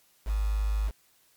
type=tone with quantisation; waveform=sine; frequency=52.2 Hz; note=G#1; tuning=10 cents sharp; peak=-24 dBFS; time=0.25-0.92 s; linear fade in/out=50 ms; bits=7; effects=white hiss -64 dBFS RMS until 1.36 s + MP3 96 kbps